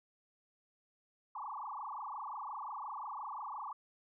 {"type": "tone with frequency modulation", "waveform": "sine", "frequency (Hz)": 1000, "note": "B5", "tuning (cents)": 21, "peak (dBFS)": -40, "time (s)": [1.35, 3.73], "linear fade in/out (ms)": 5, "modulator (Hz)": 25.7, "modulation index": 6.9, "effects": []}